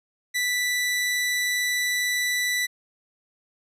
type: tone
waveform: sawtooth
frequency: 1975.5 Hz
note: B6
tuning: in tune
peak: -19 dBFS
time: 0.34-2.67 s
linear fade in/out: 20 ms
effects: resampled to 32000 Hz